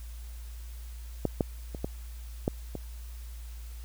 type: clicks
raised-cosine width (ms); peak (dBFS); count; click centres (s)
2; -12 / -11 / -24 / -17 / -12 / -21; 6; 1.253 / 1.408 / 1.748 / 1.845 / 2.479 / 2.753
effects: added 58 Hz sine -39 dBFS peak until 3.84 s + white hiss -55 dBFS RMS until 3.84 s